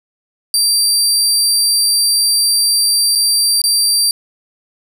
25% pulse tone with dropouts, 4699 Hz, D8, in tune, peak -6 dBFS, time 0.54-4.11 s, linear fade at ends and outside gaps 1 ms, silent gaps 3.152-3.156 / 3.617-3.639 s, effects none

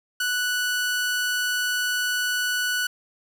sawtooth tone, 1480 Hz, F#6, in tune, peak -19 dBFS, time 0.2-2.87 s, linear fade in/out 5 ms, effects none

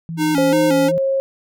sine tone, 164.81 Hz, E3, in tune, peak -24 dBFS, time 0.09-0.98 s, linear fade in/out 0 ms
square tone with vibrato, 293.7 Hz, D4, in tune, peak -16 dBFS, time 0.17-0.92 s, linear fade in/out 50 ms, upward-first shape square, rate 2.8 Hz, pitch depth 79 cents each way
sine tone with pitch glide, 528 to 539.7 Hz, C5 to C#5, +16 to -46 cents, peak -15 dBFS, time 0.38-1.2 s, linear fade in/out 0 ms, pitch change +38 cents, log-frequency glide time 0.76-0.98 s
effects none

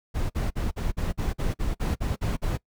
brown noise bursts, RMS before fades -26 dBFS, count 12, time 0.14-2.577 s, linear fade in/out 20 ms, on 160 ms, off 47 ms, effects noise-tail reverb RT60 0.1 s tail -22 dB re dry

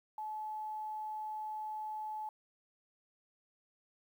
sine tone with quantisation, 860 Hz, A5, 40 cents flat, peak -38 dBFS, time 0.18-2.29 s, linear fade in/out 2 ms, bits 11, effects none

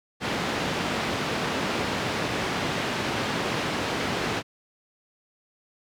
pink band-pass noise, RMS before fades -28 dBFS, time 0.2-4.43 s, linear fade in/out 50 ms, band 140 to 3900 Hz, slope 12 dB/octave, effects none

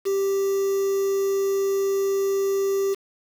triangle tone with quantisation, 392 Hz, G4, in tune, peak -18 dBFS, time 0.05-2.95 s, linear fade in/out 20 ms, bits 6, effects none

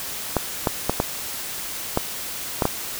clicks, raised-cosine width 1 ms, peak -4 dBFS, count 7, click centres 0.367 / 0.672 / 0.896 / 1.001 / 1.974 / 2.622 / 2.654 s, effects white hiss -31 dBFS RMS until 2.99 s

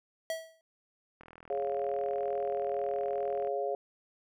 square tone with exponential decay, 649 Hz, E5, 27 cents flat, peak -30 dBFS, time 0.3-0.61 s, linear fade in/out 1 ms, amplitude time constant 66 ms
click train, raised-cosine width 0.5 ms, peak -35 dBFS, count 94, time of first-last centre 1.21-3.473 s, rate 41.1 Hz
sine chord, Db major, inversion second, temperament equal, 415.3 / 554.4 / 698.5 Hz, Ab4 / Db5 / F5, 0 / 0 / 0 cents, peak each -34 / -34 / -35 dBFS, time 1.5-3.75 s, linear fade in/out 2 ms
effects none

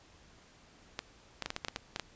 clicks, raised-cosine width 0.2 ms, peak -17 dBFS, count 10, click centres 0.991 / 1.423 / 1.46 / 1.504 / 1.564 / 1.648 / 1.684 / 1.761 / 1.961 / 1.997 s, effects pink hiss -60 dBFS RMS until 2.15 s + resampled to 16000 Hz

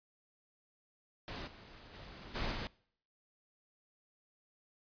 pink noise with level steps, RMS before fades -43 / -55 / -51 / -37 / -40 dBFS, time 1.28-2.67 s, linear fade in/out 0 ms, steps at 1.46 / 1.92 / 2.34 / 2.51 s, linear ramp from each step 20 ms, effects noise-tail reverb RT60 0.6 s tail -23 dB re dry + resampled to 11025 Hz

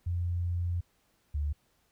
sine tone pair in turn, 87.31 / 73.42 Hz, F2 / D2, 0 / 0 cents, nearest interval minor third, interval 300 cents, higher first, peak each -28 dBFS, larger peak neither, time 0.06-0.81 / 1.34-1.53 s, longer first, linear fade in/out 10 ms, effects pink hiss -71 dBFS RMS until 1.91 s

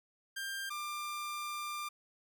sawtooth tone pair in turn, 1591 / 1191.9 Hz, G6 / D6, +25 / +25 cents, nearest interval perfect fourth, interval 500 cents, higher first, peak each -34 / -34 dBFS, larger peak neither, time 0.36-0.7 / 0.7-1.89 s, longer second, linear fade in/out 10 ms, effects none

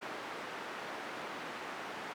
white band-pass noise, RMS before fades -43 dBFS, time 0.01-2.14 s, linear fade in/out 20 ms, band 230 to 1600 Hz, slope 12 dB/octave, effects none

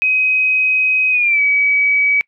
sine tone with pitch glide, 2525 to 2276 Hz, D#7 to C#7, +25 to +45 cents, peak -11 dBFS, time 0.02-2.21 s, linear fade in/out 0 ms, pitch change -180 cents, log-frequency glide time 1.11-1.41 s, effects noise-tail reverb RT60 0.1 s tail -24 dB re dry

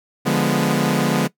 sawtooth chord, D diminished seventh, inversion none, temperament equal with one note detuned, 146.83 / 175.42 / 207.7 / 246.9 Hz, D3 / F3 / Ab3 / Cb4, 0 / +8 / 0 / 0 cents, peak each -18 dBFS, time 0.25-1.28 s, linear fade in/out 20 ms, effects noise-tail reverb RT60 0.1 s tail -19 dB re dry

